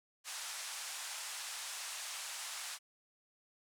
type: band-pass noise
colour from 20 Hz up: white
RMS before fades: -44 dBFS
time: 0.24-2.79 s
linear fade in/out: 50 ms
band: 730 to 9500 Hz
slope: 24 dB/octave
effects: none